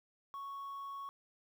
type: tone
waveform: sine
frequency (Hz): 1108.7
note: C#6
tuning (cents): 0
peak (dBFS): -39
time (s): 0.34-1.09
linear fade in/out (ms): 0
effects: tanh soft clip ceiling -41 dBFS + 11-bit